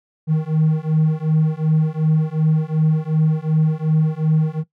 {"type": "beating tone pair", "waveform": "triangle", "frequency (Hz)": [155.3, 158], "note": ["D#3", "D#3"], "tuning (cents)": [-3, 27], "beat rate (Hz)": 2.7, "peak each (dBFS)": -15, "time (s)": [0.27, 4.64], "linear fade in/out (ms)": 50, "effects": ["noise-tail reverb RT60 0.1 s tail -18 dB re dry", "tanh soft clip ceiling -6 dBFS"]}